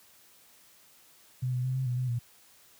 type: tone with pitch steps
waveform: sine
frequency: 127.1 / 125 / 129.3 / 131.2 / 123.3 / 127.2 / 119.5 Hz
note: C3 / B2 / C3 / C3 / B2 / C3 / A#2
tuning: -50 / +21 / -20 / +5 / -2 / -48 / +43 cents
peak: -27 dBFS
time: 1.42-2.19 s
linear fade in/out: 10 ms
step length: 110 ms
effects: white hiss -59 dBFS RMS until 2.79 s + high-pass 60 Hz 12 dB/octave